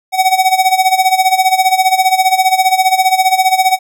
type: tone with tremolo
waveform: square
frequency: 753 Hz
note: F#5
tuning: 30 cents sharp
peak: -6 dBFS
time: 0.12-3.79 s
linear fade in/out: 50 ms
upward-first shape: sine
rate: 15 Hz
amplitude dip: 80%
effects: none